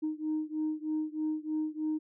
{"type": "beating tone pair", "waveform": "sine", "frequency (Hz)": [308.4, 311.6], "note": ["D#4", "D#4"], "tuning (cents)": [-15, 3], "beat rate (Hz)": 3.2, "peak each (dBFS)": [-32, -33], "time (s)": [0.02, 1.99], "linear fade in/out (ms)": 20, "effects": ["tanh soft clip ceiling -25 dBFS"]}